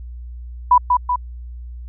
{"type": "tone with echo", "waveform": "sine", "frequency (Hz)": 987.8, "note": "B5", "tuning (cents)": 0, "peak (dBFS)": -7, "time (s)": [0.71, 0.78], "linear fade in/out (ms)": 5, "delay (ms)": 190, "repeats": 2, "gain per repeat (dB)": -4, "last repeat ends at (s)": 1.16, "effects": ["added 60 Hz sine -30 dBFS peak until 1.88 s"]}